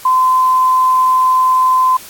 sine tone, 1027 Hz, C6, 33 cents flat, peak -8 dBFS, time 0.05-1.97 s, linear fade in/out 5 ms, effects white hiss -35 dBFS RMS until 2.09 s + AAC 64 kbps

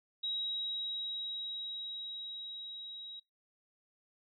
sine tone with level ramp, 3830 Hz, A#7, 46 cents sharp, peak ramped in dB -33 to -44 dBFS, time 0.23-3.2 s, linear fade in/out 10 ms, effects noise-tail reverb RT60 0.2 s tail -23 dB re dry

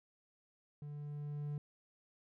triangle tone with level ramp, 146.7 Hz, D3, 2 cents flat, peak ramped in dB -42 to -35 dBFS, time 0.82-1.58 s, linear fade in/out 2 ms, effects none

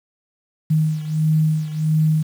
sine beating tone pair, 155.56 / 157.06 Hz, D#3 / D#3, 0 / +17 cents, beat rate 1.5 Hz, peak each -17 / -21 dBFS, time 0.7-2.23 s, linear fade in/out 10 ms, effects 7-bit

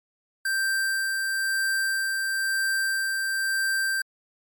square tone with tremolo, 1570 Hz, G6, 2 cents sharp, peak -23 dBFS, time 0.45-4.02 s, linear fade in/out 5 ms, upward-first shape sine, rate 1 Hz, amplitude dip 25%, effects MP3 96 kbps

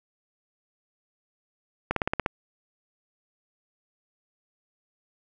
slowing click train, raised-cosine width 0.5 ms, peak -9 dBFS, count 7, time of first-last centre 1.91-2.262 s, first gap 53 ms, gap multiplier 1.04, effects none

